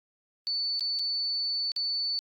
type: tone with dropouts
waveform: sine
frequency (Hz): 4490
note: C#8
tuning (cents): +21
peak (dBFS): -27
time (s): 0.47-2.19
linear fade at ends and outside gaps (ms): 0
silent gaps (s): 0.795-0.808 / 0.989-0.994 / 1.718-1.763
effects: AAC 64 kbps